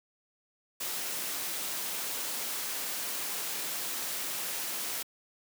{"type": "noise", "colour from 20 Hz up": "white", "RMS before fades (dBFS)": -35, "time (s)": [0.8, 5.03], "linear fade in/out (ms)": 10, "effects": ["high-pass 200 Hz 12 dB/octave"]}